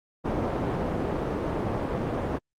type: low-pass noise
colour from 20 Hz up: white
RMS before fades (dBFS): -28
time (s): 0.24-2.39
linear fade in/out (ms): 20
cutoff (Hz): 570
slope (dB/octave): 12
effects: Opus 24 kbps